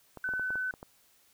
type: clicks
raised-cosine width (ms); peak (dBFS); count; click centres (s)
1; -29; 8; 0.173 / 0.29 / 0.337 / 0.396 / 0.505 / 0.556 / 0.739 / 0.829
type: tone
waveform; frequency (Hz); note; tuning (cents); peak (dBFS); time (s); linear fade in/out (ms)
sine; 1510; F#6; +35; -30; 0.24-0.71; 2
effects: white hiss -65 dBFS RMS until 1.33 s